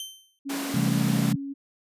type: tone with exponential decay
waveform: sawtooth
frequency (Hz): 3104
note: G7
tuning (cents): -18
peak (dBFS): -28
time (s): 0-0.39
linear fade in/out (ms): 1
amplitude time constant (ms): 83
type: tone with tremolo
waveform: sine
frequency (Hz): 277.2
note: C#4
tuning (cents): 0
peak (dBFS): -29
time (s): 0.45-1.54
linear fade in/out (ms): 20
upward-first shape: triangle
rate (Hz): 2.7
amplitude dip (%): 25
type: high-pass noise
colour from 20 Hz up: pink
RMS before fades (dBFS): -34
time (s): 0.49-1.33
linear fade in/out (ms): 10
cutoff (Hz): 180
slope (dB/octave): 96
type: chord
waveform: sine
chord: A minor seventh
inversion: first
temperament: just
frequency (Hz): 132 / 165 / 198 / 220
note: C3 / E3 / G3 / A3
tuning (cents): +16 / +2 / +18 / 0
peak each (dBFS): -27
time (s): 0.74-1.36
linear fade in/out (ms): 5
effects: resampled to 32000 Hz